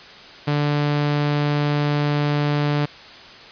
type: tone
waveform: sawtooth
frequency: 146.6 Hz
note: D3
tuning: 3 cents flat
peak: -14 dBFS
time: 0.47-2.86 s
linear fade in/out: 10 ms
effects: white hiss -41 dBFS RMS until 3.51 s + resampled to 11025 Hz